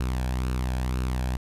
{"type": "tone with flanger", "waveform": "sawtooth", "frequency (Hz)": 63.2, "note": "B1", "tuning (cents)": 41, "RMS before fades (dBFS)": -27, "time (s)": [0, 1.37], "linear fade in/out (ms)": 5, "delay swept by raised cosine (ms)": [0.73, 1.24], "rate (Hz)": 2, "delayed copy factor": 0.5, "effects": ["resampled to 32000 Hz"]}